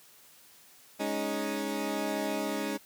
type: chord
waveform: 20% pulse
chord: Ab suspended fourth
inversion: none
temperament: equal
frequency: 207.7 / 277.2 / 311.1 Hz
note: Ab3 / Db4 / Eb4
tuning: 0 / 0 / 0 cents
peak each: -30 dBFS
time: 0.99-2.78 s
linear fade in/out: 20 ms
effects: white hiss -57 dBFS RMS until 2.85 s + high-pass 100 Hz 12 dB/octave